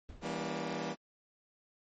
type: noise with exponential decay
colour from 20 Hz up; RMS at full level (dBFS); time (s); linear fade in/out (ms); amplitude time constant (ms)
brown; -45; 0.09-0.6; 1; 110
type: chord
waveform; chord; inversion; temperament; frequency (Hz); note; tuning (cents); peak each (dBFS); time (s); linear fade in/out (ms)
15% pulse; E diminished seventh; none; just; 164.81 / 197.78 / 237.3 / 284.8; E3 / G3 / Bb3 / Db4; 0 / +16 / +31 / +47; -34 / -35 / -34 / -37; 0.21-0.96; 50
effects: low-pass 8000 Hz 12 dB/octave + MP3 32 kbps